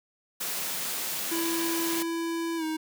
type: high-pass noise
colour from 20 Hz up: white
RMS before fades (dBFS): -32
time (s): 0.4-2.03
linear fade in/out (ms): 10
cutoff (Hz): 140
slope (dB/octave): 96
type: tone with pitch glide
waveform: square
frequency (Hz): 332.8 to 315.2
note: E4 to D#4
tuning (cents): +17 to +23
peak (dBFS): -29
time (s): 1.31-2.77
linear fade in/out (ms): 10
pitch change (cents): -94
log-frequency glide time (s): 2.57-2.64
effects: none